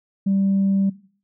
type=tone; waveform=sine; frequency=195.4 Hz; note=G3; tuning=5 cents flat; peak=-15 dBFS; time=0.26-0.9 s; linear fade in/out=10 ms; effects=noise-tail reverb RT60 0.5 s tail -20 dB re dry + tanh soft clip ceiling -13 dBFS